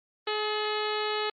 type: harmonic tone with a mistuned harmonic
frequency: 424.1 Hz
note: G#4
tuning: 36 cents sharp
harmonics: 1 / 2 / 3 / 4 / 5 / 6 / 7 / 8 / 9 / 10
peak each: -31 / -35 / -35 / -39 / -40 / -41 / -39 / -41 / -41 / -40 dBFS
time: 0.27-1.3 s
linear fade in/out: 5 ms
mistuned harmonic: 4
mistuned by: +26 cents
effects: Opus 32 kbps